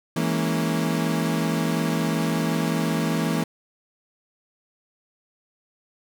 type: chord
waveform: 35% pulse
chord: A# half-diminished seventh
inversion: second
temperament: equal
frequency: 164.81 / 207.7 / 233.1 / 277.2 Hz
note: E3 / G#3 / A#3 / C#4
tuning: 0 / 0 / 0 / 0 cents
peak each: -23 / -29 / -25 / -28 dBFS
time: 0.16-3.44 s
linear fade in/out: 5 ms
effects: none